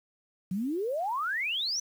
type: exponential sweep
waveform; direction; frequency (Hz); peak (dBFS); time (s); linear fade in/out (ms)
sine; up; 174.61 to 6090; -28; 0.51-1.8; 5
effects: 9-bit